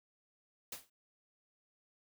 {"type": "noise with exponential decay", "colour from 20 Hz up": "white", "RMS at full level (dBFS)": -39, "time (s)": [0.72, 0.9], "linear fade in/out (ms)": 5, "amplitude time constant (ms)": 37, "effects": []}